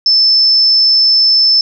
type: tone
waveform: sine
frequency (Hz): 5274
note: E8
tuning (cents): 0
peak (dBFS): -6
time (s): 0.06-1.61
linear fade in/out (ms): 2
effects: none